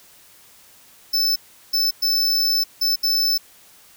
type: tone bursts at uneven times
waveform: square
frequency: 5274 Hz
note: E8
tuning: in tune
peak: -17 dBFS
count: 5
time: 1.13-1.36 / 1.73-1.91 / 2.02-2.64 / 2.81-2.96 / 3.03-3.38 s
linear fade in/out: 10 ms
effects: white hiss -50 dBFS RMS until 3.96 s